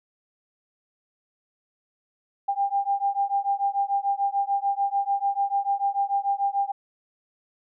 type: beating tone pair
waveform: sine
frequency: 794 / 800.8 Hz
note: G5 / G5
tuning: +22 / +37 cents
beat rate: 6.8 Hz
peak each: -25 dBFS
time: 2.48-6.72 s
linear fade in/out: 10 ms
effects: none